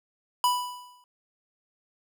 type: tone with exponential decay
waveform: square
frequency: 987.8 Hz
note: B5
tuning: in tune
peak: -19 dBFS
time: 0.44-1.04 s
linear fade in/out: 1 ms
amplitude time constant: 130 ms
effects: none